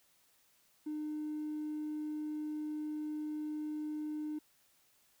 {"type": "tone", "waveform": "triangle", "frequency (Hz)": 303.8, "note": "D#4", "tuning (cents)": -41, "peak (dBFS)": -33, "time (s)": [0.86, 4.39], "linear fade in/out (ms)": 10, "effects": ["tanh soft clip ceiling -33 dBFS", "white hiss -70 dBFS RMS until 5.2 s"]}